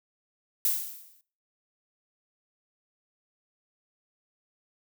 violet noise with exponential decay, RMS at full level -23 dBFS, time 0.65-1.21 s, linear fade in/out 1 ms, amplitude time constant 120 ms, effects noise-tail reverb RT60 0.4 s tail -19 dB re dry

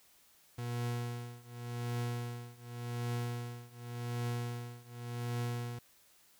40% pulse tone with tremolo, 120.1 Hz, B2, 48 cents flat, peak -32 dBFS, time 0.58-5.79 s, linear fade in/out 5 ms, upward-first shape triangle, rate 0.88 Hz, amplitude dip 95%, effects white hiss -65 dBFS RMS until 6.39 s

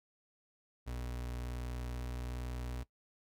35% pulse tone with pitch glide, 60.9 to 61.43 Hz, B1 to B1, -24 to -9 cents, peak -37 dBFS, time 0.86-2.84 s, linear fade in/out 20 ms, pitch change +15 cents, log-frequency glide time 1.41-2.47 s, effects noise-tail reverb RT60 0.1 s tail -18 dB re dry

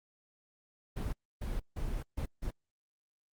brown noise bursts at uneven times, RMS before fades -35 dBFS, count 5, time 0.96-1.13 / 1.41-1.6 / 1.76-2.03 / 2.17-2.26 / 2.42-2.51 s, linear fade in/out 10 ms, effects Opus 24 kbps

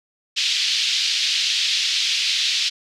pink band-pass noise, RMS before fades -21 dBFS, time 0.36-2.7 s, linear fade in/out 20 ms, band 2900 to 5000 Hz, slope 24 dB/octave, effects none

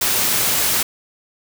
white noise, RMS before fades -18 dBFS, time 0.01-0.83 s, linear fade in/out 5 ms, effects none

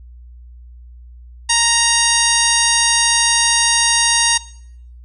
harmonic tone with a mistuned harmonic, 933 Hz, A#5, 1 cent sharp, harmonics 1 / 2 / 3 / 4 / 5 / 6 / 7 / 9 / 10, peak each -21 / -21 / -21 / -21 / -21 / -21 / -21 / -21 / -21 dBFS, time 1.49-4.38 s, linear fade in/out 10 ms, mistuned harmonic 6, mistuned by +16 cents, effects noise-tail reverb RT60 0.7 s tail -20 dB re dry + added 60 Hz sine -36 dBFS peak until 5.04 s

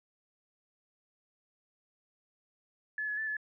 sine tone with pitch steps, 1718 / 1698 / 1757 / 1718 Hz, A6 / G#6 / A6 / A6, -42 / +38 / -3 / -42 cents, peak -32 dBFS, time 2.98-3.368 s, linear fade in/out 2 ms, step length 97 ms, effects none

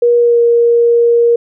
sine tone with pitch glide, 477.5 to 470.7 Hz, A#4 to A#4, +42 to +17 cents, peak -6 dBFS, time 0.02-1.36 s, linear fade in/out 5 ms, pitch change -25 cents, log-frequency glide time 0.17-0.4 s, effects none

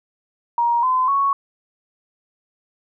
sine tone with pitch steps, 944 / 1023.5 / 1109.7 Hz, A#5 / C6 / C#6, +22 / -38 / +2 cents, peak -15 dBFS, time 0.58-1.33 s, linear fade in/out 2 ms, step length 250 ms, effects none

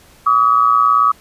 sine tone pair together, 1147.6 / 1266 Hz, D6 / D#6, -40 / +30 cents, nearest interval major second, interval 170 cents, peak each -12 dBFS, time 0.26-1.12 s, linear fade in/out 10 ms, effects pink hiss -47 dBFS RMS until 1.2 s + resampled to 32000 Hz

